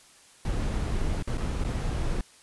brown noise with dropouts, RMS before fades -28 dBFS, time 0.45-2.21 s, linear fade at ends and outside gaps 2 ms, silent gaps 1.225-1.274 / 1.373-1.379 / 1.639-1.647 s, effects white hiss -55 dBFS RMS until 2.42 s + resampled to 24000 Hz

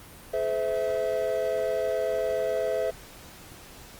triangle tone cluster, 425.7 / 513 / 655 Hz, G#4 / C5 / E5, +43 / -34 / -11 cents, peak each -29 / -27 / -26 dBFS, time 0.33-2.91 s, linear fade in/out 10 ms, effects pink hiss -47 dBFS RMS until 3.99 s + Opus 32 kbps

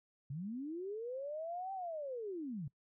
sine linear two-way sweep, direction up then down, 128.4 to 784 to 128.4 Hz, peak -39 dBFS, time 0.3-2.68 s, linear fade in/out 5 ms, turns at 1.73 s, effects noise-tail reverb RT60 0.1 s tail -22 dB re dry

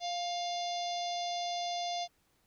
harmonic tone with a mistuned harmonic, 698.5 Hz, F5, in tune, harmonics 1 / 3 / 4 / 5 / 6 / 7 / 8 / 9, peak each -34 / -49 / -50 / -42 / -47 / -45 / -53 / -49 dBFS, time 0-2.08 s, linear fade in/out 50 ms, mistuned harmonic 3, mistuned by +30 cents, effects pink hiss -72 dBFS RMS until 2.46 s

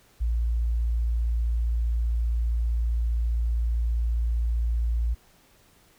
sine tone, 57.6 Hz, A#1, 20 cents flat, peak -21 dBFS, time 0.2-5.15 s, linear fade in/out 20 ms, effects tanh soft clip ceiling -17 dBFS + pink hiss -59 dBFS RMS until 5.98 s

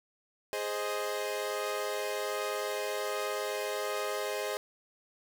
sawtooth chord, Ab major, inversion none, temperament equal, 415.3 / 523.3 / 622.3 Hz, Ab4 / C5 / Eb5, 0 / 0 / 0 cents, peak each -32 / -33 / -33 dBFS, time 0.53-4.57 s, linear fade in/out 0 ms, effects none

